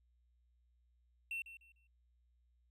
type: tone with echo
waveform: triangle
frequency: 2700 Hz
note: E7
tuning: 41 cents sharp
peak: -37 dBFS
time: 1.31-1.42 s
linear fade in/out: 2 ms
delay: 150 ms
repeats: 3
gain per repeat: -12 dB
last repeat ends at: 1.87 s
effects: added 60 Hz sine -70 dBFS peak until 2.7 s